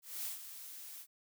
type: noise with ADSR envelope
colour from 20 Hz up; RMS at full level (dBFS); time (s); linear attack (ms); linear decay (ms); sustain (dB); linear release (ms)
blue; -39; 0.02-1.07; 230; 130; -10; 66
effects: none